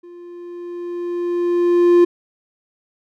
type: tone with level ramp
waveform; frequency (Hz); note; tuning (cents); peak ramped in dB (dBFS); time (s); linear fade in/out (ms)
triangle; 349.2; F4; 0; -35 to -5; 0.03-2.05; 10
effects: none